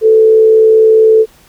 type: tone with frequency modulation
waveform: sine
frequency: 440 Hz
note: A4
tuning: in tune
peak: -3 dBFS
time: 0.01-1.26 s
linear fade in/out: 50 ms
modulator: 64.6 Hz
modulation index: 0.28
effects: pink hiss -45 dBFS RMS until 1.48 s